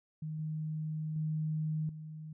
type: tone with level steps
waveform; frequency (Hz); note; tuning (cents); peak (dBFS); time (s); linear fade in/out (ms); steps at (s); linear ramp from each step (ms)
sine; 155.56; D#3; 0; -36 / -34 / -31 / -42; 0.22-2.33; 5; 0.39 / 1.16 / 1.89; 2
effects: none